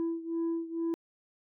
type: beating tone pair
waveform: sine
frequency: 331.6 / 333.8 Hz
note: E4 / E4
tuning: +10 / +22 cents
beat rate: 2.2 Hz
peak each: -30 / -33 dBFS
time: 0-0.94 s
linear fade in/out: 0 ms
effects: tanh soft clip ceiling -27 dBFS